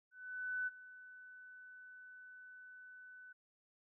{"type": "tone with ADSR envelope", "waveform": "sine", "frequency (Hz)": 1500, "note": "F#6", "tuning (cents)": 23, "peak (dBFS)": -35, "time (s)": [0.11, 3.33], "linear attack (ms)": 560, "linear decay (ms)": 26, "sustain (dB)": -18, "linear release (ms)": 10, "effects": []}